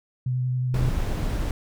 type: tone with vibrato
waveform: sine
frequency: 126.5 Hz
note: B2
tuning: 42 cents sharp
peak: -22 dBFS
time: 0.26-0.9 s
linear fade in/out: 5 ms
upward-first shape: sine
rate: 11 Hz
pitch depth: 15 cents each way
type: noise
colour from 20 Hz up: brown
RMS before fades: -25 dBFS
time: 0.74-1.51 s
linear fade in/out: 2 ms
effects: none